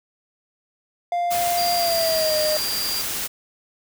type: tone with pitch glide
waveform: triangle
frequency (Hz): 698.5 to 615.1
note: F5 to D#5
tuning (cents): 0 to -20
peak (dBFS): -18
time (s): 1.12-2.57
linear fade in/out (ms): 2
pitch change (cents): -220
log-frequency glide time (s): 1.75-2.36
type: noise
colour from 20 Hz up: white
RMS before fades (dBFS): -27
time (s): 1.3-3.28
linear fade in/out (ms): 20
type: tone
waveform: sine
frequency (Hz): 4754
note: D8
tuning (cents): +20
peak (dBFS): -25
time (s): 1.57-3.02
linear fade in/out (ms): 10
effects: none